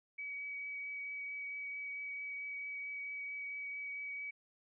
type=tone with vibrato; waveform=sine; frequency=2271 Hz; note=C#7; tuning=41 cents sharp; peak=-40 dBFS; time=0.18-4.31 s; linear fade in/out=10 ms; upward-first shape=triangle; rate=4.5 Hz; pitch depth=11 cents each way; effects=none